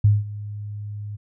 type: tone with ADSR envelope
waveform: sine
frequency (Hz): 103.83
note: G#2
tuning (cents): 0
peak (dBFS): -10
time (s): 0.04-1.17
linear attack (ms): 7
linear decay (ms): 190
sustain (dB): -19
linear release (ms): 20
effects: none